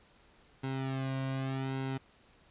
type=tone with flanger; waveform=sawtooth; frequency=133.4 Hz; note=C3; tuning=34 cents sharp; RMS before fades=-35 dBFS; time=0.63-1.98 s; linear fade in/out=10 ms; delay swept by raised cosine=1.7 to 2.34 ms; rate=0.85 Hz; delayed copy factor=-0.95; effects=pink hiss -63 dBFS RMS until 2.5 s + resampled to 8000 Hz